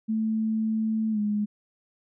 sine tone with pitch glide, 220 to 208.6 Hz, A3 to G#3, 0 to +8 cents, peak -23 dBFS, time 0.08-1.46 s, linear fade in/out 20 ms, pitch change -92 cents, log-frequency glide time 1.11-1.19 s, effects none

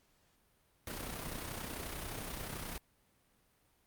pink noise with amplitude modulation, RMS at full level -40 dBFS, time 0.87-2.78 s, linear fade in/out 2 ms, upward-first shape sine, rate 31.4 Hz, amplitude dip 45%, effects pink hiss -72 dBFS RMS until 3.86 s + Opus 48 kbps

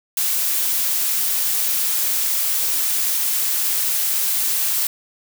blue noise, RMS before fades -20 dBFS, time 0.17-4.87 s, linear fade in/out 2 ms, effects none

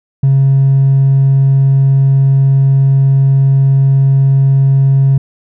sine tone with hard clipping, 136.1 Hz, C#3, 31 cents flat, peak -6 dBFS, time 0.23-5.18 s, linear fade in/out 5 ms, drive 1 dB, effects none

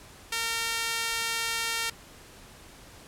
sawtooth tone with high-pass filter, 458.1 Hz, A#4, 30 cents flat, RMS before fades -30 dBFS, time 0.32-1.9 s, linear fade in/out 5 ms, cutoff 1900 Hz, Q 0.76, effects pink hiss -50 dBFS RMS until 3.07 s + low-pass 12000 Hz 12 dB/octave

